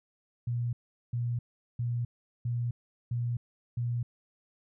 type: tone bursts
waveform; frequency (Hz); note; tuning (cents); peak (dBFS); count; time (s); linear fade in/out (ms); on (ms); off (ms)
sine; 119.8; A#2; +48; -28; 6; 0.47-4.03; 5; 260; 400
effects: none